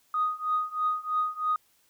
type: tone with tremolo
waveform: sine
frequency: 1244.5 Hz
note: D#6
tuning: in tune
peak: -21 dBFS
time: 0.14-1.56 s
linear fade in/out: 2 ms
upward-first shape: triangle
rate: 3.1 Hz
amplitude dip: 95%
effects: tanh soft clip ceiling -17 dBFS + white hiss -66 dBFS RMS until 1.89 s